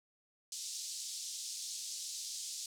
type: band-pass noise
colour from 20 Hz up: white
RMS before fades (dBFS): -43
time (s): 0.52-2.66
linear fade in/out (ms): 2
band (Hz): 4100 to 7900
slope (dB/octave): 24
effects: none